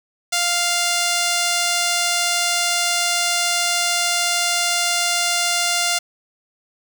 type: tone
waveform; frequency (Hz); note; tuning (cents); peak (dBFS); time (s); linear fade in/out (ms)
5% pulse; 698.5; F5; 0; -6; 0.32-5.99; 10
effects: 7-bit